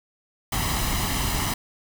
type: noise with comb filter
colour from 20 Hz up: pink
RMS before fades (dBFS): -25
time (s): 0.52-1.54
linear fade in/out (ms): 5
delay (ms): 1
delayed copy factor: +0.6
effects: none